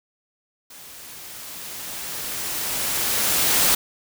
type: noise with level ramp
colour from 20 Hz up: white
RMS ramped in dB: -43 to -17 dBFS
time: 0.7-3.75 s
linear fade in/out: 5 ms
effects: none